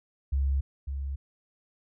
sine tone pair in turn, 68.4 / 68.76 Hz, C#2 / C#2, -23 / -13 cents, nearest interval unison, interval 10 cents, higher second, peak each -23 / -30 dBFS, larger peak first, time 0.32-0.61 / 0.87-1.16 s, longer neither, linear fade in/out 10 ms, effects none

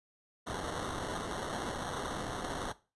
violet noise with sample-and-hold, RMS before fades -38 dBFS, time 0.46-2.73 s, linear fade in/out 20 ms, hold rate 2450 Hz, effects noise-tail reverb RT60 0.3 s tail -17 dB re dry + resampled to 24000 Hz

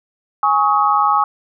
sine chord, Ab suspended fourth, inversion none, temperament equal with one note detuned, 830.6 / 1108.7 / 1269.2 Hz, Ab5 / Db6 / Eb6, 0 / 0 / +34 cents, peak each -16 dBFS, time 0.43-1.24 s, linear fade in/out 2 ms, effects none

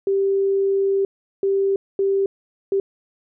sine tone bursts at uneven times, 392 Hz, G4, in tune, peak -16 dBFS, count 4, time 0.07-1.05 / 1.43-1.76 / 1.99-2.26 / 2.72-2.8 s, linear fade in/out 2 ms, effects none

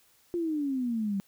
sine exponential sweep, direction down, 353.2 to 191.7 Hz, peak -27 dBFS, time 0.34-1.2 s, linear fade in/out 0 ms, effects white hiss -64 dBFS RMS until 1.27 s

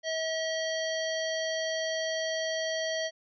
harmonic tone, 642 Hz, E5, 46 cents flat, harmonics 1 / 3 / 5 / 7 / 9, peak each -31 / -36 / -38 / -39 / -41 dBFS, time 0.03-3.11 s, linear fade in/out 50 ms, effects none

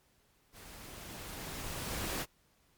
pink noise with level ramp, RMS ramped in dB -52 to -35 dBFS, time 0.52-2.26 s, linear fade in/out 50 ms, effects pink hiss -70 dBFS RMS until 2.77 s + MP3 96 kbps

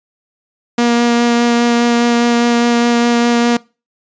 sawtooth tone with vibrato, 237.3 Hz, A#3, 31 cents sharp, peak -6 dBFS, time 0.78-3.57 s, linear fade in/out 5 ms, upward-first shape sine, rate 4.9 Hz, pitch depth 10 cents each way, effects noise-tail reverb RT60 0.3 s tail -23 dB re dry + resampled to 16000 Hz

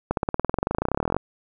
accelerating click train, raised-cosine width 1 ms, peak -8 dBFS, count 29, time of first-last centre 0.11-1.166 s, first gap 62 ms, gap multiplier 0.96, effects none

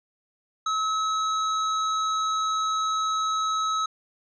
square tone, 1289 Hz, E6, 39 cents flat, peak -24 dBFS, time 0.66-3.86 s, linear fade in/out 5 ms, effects resampled to 16000 Hz

